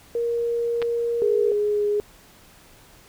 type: tone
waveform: sine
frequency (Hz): 469.8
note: A#4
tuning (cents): +13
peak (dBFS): -21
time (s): 0.15-1.52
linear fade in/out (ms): 2
type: clicks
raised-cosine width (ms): 0.3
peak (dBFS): -15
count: 2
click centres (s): 0.818 / 0.825
type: tone with vibrato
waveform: sine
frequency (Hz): 415.3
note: G#4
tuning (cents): 0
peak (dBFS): -19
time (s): 1.22-2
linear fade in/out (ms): 0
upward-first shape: triangle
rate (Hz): 2.7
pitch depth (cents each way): 9
effects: pink hiss -51 dBFS RMS until 3.08 s